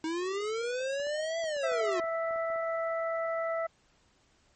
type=linear two-way sweep; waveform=square; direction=up then down; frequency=313.5 to 671 to 345.2 Hz; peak=-31 dBFS; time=0.04-2 s; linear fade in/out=2 ms; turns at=1.4 s
type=clicks; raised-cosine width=1 ms; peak=-38 dBFS; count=10; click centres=1 / 1.069 / 1.441 / 1.566 / 1.717 / 2.041 / 2.309 / 2.36 / 2.502 / 2.56 s
type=harmonic tone; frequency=659.3 Hz; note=E5; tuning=in tune; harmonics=1 / 2 / 3; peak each=-30 / -36 / -40 dBFS; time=1.63-3.67 s; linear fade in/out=10 ms
effects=pink hiss -67 dBFS RMS until 4.55 s + MP3 32 kbps